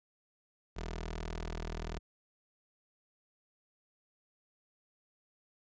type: tone with notch filter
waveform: 15% pulse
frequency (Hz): 40.54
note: E1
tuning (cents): -28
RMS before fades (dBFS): -40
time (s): 0.76-1.99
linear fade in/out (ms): 10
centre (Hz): 110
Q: 0.94
effects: resampled to 16000 Hz